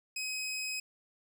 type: tone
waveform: 20% pulse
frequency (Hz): 2533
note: D#7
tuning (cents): +30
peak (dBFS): -30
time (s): 0.16-0.8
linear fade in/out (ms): 5
effects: none